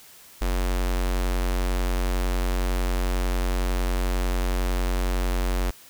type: tone with notch filter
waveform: square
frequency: 45.51 Hz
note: F#1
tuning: 28 cents flat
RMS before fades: -24 dBFS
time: 0.41-5.71 s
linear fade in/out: 10 ms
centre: 100 Hz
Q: 0.51
effects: white hiss -49 dBFS RMS until 5.89 s